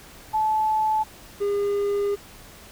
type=tone pair in turn; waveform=sine / triangle; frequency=867 / 405.3 Hz; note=A5 / G#4; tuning=-26 / -42 cents; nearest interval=octave + minor second; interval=1316 cents; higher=first; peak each=-19 dBFS; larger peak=neither; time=0.33-1.04 / 1.4-2.16 s; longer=second; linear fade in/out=20 ms; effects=pink hiss -46 dBFS RMS until 2.71 s